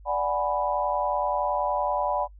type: chord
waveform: sine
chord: G# half-diminished seventh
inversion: second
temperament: equal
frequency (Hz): 587.3 / 740 / 830.6 / 987.8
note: D5 / F#5 / G#5 / B5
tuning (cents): 0 / 0 / 0 / 0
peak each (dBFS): -28 / -29 / -30 / -28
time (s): 0.05-2.28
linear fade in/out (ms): 50
effects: noise-tail reverb RT60 0.1 s tail -24 dB re dry + added 50 Hz sine -45 dBFS peak until 2.39 s